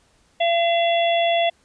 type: harmonic tone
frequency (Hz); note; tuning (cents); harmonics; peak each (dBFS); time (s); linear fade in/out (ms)
680; F5; -46; 1 / 3 / 4 / 5; -17 / -28 / -28 / -26; 0.4-1.5; 10
effects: pink hiss -60 dBFS RMS until 1.64 s + resampled to 22050 Hz